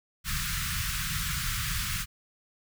pink band-stop noise, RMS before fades -31 dBFS, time 0.24-2.06 s, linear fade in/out 50 ms, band 180 to 1200 Hz, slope 48 dB/octave, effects none

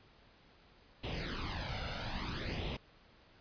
pink noise with flanger, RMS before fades -39 dBFS, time 1.03-2.77 s, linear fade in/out 10 ms, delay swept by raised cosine 0.32 to 1.42 ms, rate 0.61 Hz, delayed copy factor +0.7, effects pink hiss -63 dBFS RMS until 3.4 s + resampled to 11025 Hz

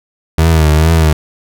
30% pulse tone with vibrato, 79 Hz, D#2, 27 cents sharp, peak -4 dBFS, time 0.38-1.13 s, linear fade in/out 5 ms, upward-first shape triangle, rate 2.3 Hz, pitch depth 88 cents each way, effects none

